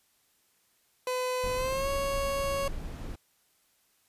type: tone with pitch glide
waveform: 30% pulse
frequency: 505 to 553.9 Hz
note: B4 to C#5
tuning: +39 to -1 cents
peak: -26 dBFS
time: 1.07-2.68 s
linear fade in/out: 2 ms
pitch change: +160 cents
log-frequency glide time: 1.55-1.89 s
type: noise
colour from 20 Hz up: brown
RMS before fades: -37 dBFS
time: 1.43-3.16 s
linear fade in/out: 10 ms
effects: white hiss -69 dBFS RMS until 4.08 s + resampled to 32000 Hz